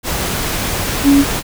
sine tone in noise, 280.3 Hz, C#4, 19 cents sharp, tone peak -6 dBFS, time 1.03-1.25 s, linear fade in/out 50 ms, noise pink, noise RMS -19 dBFS, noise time 0.03-1.43 s, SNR +10 dB, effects none

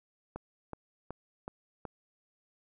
click train, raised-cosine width 1 ms, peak -25 dBFS, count 5, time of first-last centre 0.36-1.853 s, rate 2.68 Hz, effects none

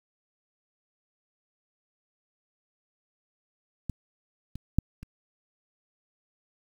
clicks, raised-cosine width 5 ms, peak -19 / -25 / -9 / -29 dBFS, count 4, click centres 3.897 / 4.556 / 4.786 / 5.03 s, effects 8-bit

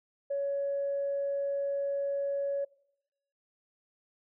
sine tone, 560 Hz, C#5, 18 cents sharp, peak -28 dBFS, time 0.3-2.65 s, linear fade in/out 10 ms, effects noise-tail reverb RT60 0.8 s tail -23 dB re dry + tanh soft clip ceiling -24 dBFS

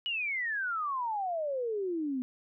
sine exponential sweep, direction down, 2960 to 246.9 Hz, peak -30 dBFS, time 0.06-2.22 s, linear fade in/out 0 ms, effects none

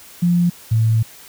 sine tone pair in turn, 174.61 / 111.82 Hz, F3 / A2, 0 / +28 cents, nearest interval minor sixth, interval 772 cents, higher first, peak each -12 dBFS, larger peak neither, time 0.22-0.5 / 0.71-1.03 s, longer second, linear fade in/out 10 ms, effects white hiss -42 dBFS RMS until 1.28 s

